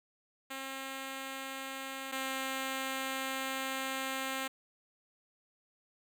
5% pulse tone pair in turn, 268.2 / 265.9 Hz, C4 / C4, +43 / +28 cents, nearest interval unison, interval 15 cents, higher first, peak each -28 / -23 dBFS, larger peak second, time 0.5-2.12 / 2.12-4.48 s, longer second, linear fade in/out 10 ms, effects none

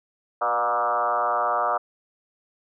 sine tone with frequency modulation, 949 Hz, A#5, 31 cents sharp, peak -20 dBFS, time 0.41-1.78 s, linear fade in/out 10 ms, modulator 116 Hz, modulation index 3.3, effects none

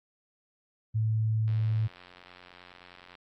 sine tone, 110 Hz, A2, in tune, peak -24 dBFS, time 0.94-1.88 s, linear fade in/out 20 ms
click train, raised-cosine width 0.3 ms, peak -34 dBFS, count 151, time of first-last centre 1.48-3.152 s, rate 89.7 Hz
effects AAC 64 kbps

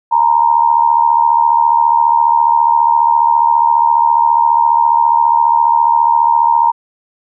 sine tone with amplitude modulation, 932.3 Hz, A#5, in tune, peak -4 dBFS, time 0.11-6.72 s, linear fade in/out 20 ms, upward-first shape sine, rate 74.7 Hz, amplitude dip 75%, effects none

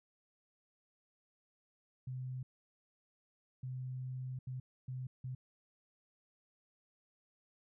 sine tone bursts at uneven times, 128.5 Hz, C3, 31 cents flat, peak -39 dBFS, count 5, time 2.07-2.43 / 3.63-4.39 / 4.47-4.6 / 4.88-5.07 / 5.24-5.35 s, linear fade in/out 5 ms, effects none

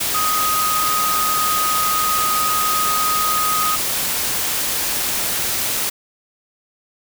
sine tone in noise, 1250 Hz, D#6, 8 cents sharp, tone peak -18 dBFS, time 0.14-3.76 s, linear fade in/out 10 ms, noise white, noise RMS -21 dBFS, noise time 0-5.9 s, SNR 0 dB, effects none

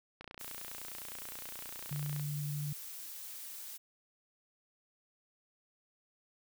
click train, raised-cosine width 0.3 ms, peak -30 dBFS, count 60, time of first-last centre 0.21-2.197 s, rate 29.7 Hz
blue noise, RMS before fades -46 dBFS, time 0.39-3.78 s, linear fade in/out 20 ms
sine tone, 146.83 Hz, D3, in tune, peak -35 dBFS, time 1.91-2.73 s, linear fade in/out 5 ms
effects none

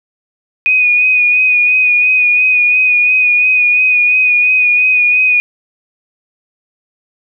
sine tone with vibrato, 2480 Hz, D#7, 6 cents flat, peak -7 dBFS, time 0.66-5.4 s, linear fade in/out 0 ms, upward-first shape sine, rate 2.9 Hz, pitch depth 28 cents each way, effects none

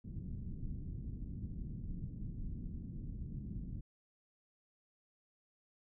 pink low-pass noise, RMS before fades -43 dBFS, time 0.04-3.81 s, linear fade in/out 10 ms, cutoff 230 Hz, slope 24 dB/octave, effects none

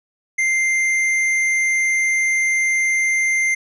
triangle tone with hard clipping, 2093 Hz, C7, in tune, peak -17 dBFS, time 0.38-3.55 s, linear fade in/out 10 ms, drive 11 dB, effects none

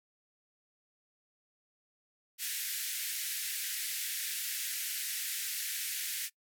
white band-pass noise, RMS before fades -37 dBFS, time 2.38-6.3 s, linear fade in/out 50 ms, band 1600 to 16000 Hz, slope 48 dB/octave, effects noise-tail reverb RT60 0.1 s tail -22 dB re dry

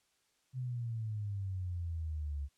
sine exponential sweep, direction down, 130 to 69.3 Hz, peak -35 dBFS, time 0.53-2.49 s, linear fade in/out 50 ms, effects white hiss -75 dBFS RMS until 2.57 s + low-pass 9000 Hz 12 dB/octave

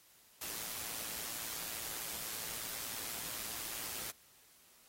white noise with amplitude modulation, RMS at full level -40 dBFS, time 0.41-4.11 s, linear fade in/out 5 ms, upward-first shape sine, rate 112 Hz, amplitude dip 50%, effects white hiss -64 dBFS RMS until 4.88 s + AAC 48 kbps

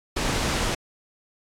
pink noise, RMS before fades -25 dBFS, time 0.16-0.75 s, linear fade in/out 10 ms, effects low-pass 8000 Hz 12 dB/octave + AAC 64 kbps

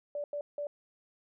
sine tone bursts at uneven times, 582 Hz, D5, 16 cents flat, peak -33 dBFS, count 3, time 0.15-0.24 / 0.33-0.41 / 0.58-0.67 s, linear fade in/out 2 ms, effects none

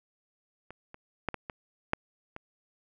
clicks, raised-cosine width 0.5 ms, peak -29 / -30 / -14 / -20 / -22 / -10 / -25 dBFS, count 7, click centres 0.706 / 0.944 / 1.287 / 1.343 / 1.498 / 1.934 / 2.364 s, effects none

